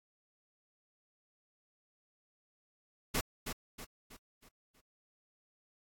pink noise with echo, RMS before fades -32 dBFS, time 3.14-3.21 s, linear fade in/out 10 ms, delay 320 ms, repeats 5, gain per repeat -7 dB, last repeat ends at 4.81 s, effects AAC 64 kbps

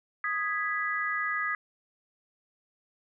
sine chord, G# minor, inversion second, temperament equal, 1244.5 / 1661.2 / 1975.5 Hz, D#6 / G#6 / B6, 0 / 0 / 0 cents, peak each -32 dBFS, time 0.24-1.55 s, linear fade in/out 2 ms, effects none

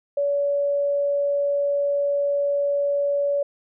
sine tone, 569 Hz, C#5, 45 cents sharp, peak -19 dBFS, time 0.17-3.43 s, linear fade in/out 5 ms, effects none

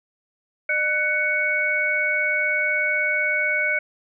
sine tone cluster, 606 / 1495 / 2226 Hz, D#5 / F#6 / C#7, -46 / +17 / +7 cents, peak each -29 / -24 / -21 dBFS, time 0.69-3.79 s, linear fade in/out 5 ms, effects none

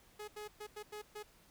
sawtooth tone bursts at uneven times, 420.9 Hz, G#4, 23 cents sharp, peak -40 dBFS, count 6, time 0.19-0.28 / 0.36-0.48 / 0.6-0.67 / 0.76-0.83 / 0.92-1.02 / 1.15-1.23 s, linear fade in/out 10 ms, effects pink hiss -65 dBFS RMS until 1.5 s

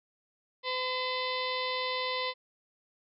harmonic tone with a mistuned harmonic, 509 Hz, C5, 48 cents flat, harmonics 1 / 2 / 4 / 5 / 6 / 7 / 8 / 9 / 10, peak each -36 / -35 / -37 / -44 / -43 / -39 / -40 / -46 / -47 dBFS, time 0.63-2.34 s, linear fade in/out 50 ms, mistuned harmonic 5, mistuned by +45 cents, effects none

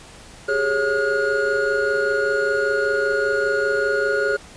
triangle tone cluster, 391.6 / 416.7 / 552 / 1435 Hz, G4 / G#4 / C#5 / F6, -2 / +6 / -7 / +47 cents, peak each -28 / -20 / -22 / -20 dBFS, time 0.48-4.37 s, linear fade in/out 10 ms, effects pink hiss -43 dBFS RMS until 4.56 s + resampled to 22050 Hz

